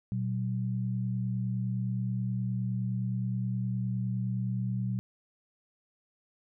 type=tone pair together; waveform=sine; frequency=120.2 / 189.82 Hz; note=B2 / F#3; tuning=-46 / +45 cents; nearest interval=minor sixth; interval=791 cents; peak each=-30 / -33 dBFS; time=0.12-4.99 s; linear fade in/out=0 ms; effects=none